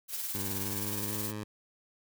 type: noise with tremolo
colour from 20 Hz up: blue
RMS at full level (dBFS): -34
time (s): 0.08-1.33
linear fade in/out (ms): 50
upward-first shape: triangle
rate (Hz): 19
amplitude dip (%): 50
type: tone with pitch glide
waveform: 15% pulse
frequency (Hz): 98 to 106.25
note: G2 to G#2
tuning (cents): 0 to +40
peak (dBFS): -30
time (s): 0.34-1.44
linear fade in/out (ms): 10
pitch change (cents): +140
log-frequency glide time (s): 0.62-1.23
effects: none